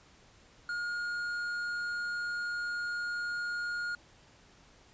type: tone with tanh clipping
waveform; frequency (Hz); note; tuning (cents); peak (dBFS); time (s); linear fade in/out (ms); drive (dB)
sine; 1427; F6; +37; -34; 0.69-3.95; 2; 8
effects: pink hiss -60 dBFS RMS until 4.93 s + resampled to 16000 Hz